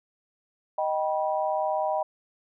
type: chord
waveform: sine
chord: Eb augmented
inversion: none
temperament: just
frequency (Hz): 622.3 / 777.8 / 972.3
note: Eb5 / G5 / B5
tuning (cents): 0 / -14 / -27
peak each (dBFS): -27 / -28 / -31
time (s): 0.78-2.03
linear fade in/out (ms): 5
effects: none